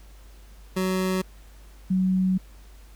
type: tone pair in turn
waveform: 25% pulse / sine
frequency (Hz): 186.7 / 186.7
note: F#3 / F#3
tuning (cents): +16 / +16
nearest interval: unison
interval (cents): 0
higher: neither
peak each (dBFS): -19 / -19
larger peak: neither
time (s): 0.76-1.22 / 1.9-2.38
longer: second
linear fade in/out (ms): 10
effects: added 50 Hz sine -45 dBFS peak until 2.95 s + pink hiss -56 dBFS RMS until 2.95 s